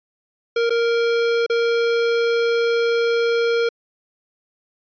square tone with dropouts, 466.2 Hz, A#4, in tune, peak -17 dBFS, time 0.56-3.69 s, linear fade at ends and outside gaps 5 ms, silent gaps 0.696-0.704 / 1.464-1.498 s, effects resampled to 11025 Hz

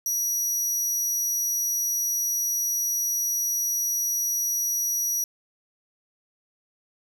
sawtooth tone, 5800 Hz, F#8, 35 cents flat, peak -21 dBFS, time 0.06-5.24 s, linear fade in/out 2 ms, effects none

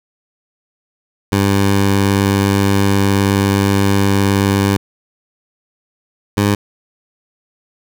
15% pulse tone pair in turn, 99.1 / 101.83 Hz, G2 / G#2, +19 / -34 cents, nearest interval unison, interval 47 cents, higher second, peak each -5 dBFS, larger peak neither, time 1.32-4.77 / 6.37-6.55 s, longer first, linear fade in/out 5 ms, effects none

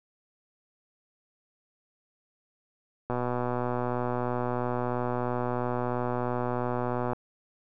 click train, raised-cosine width 1 ms, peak -16 dBFS, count 497, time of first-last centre 3.1-7.133 s, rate 123 Hz, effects none

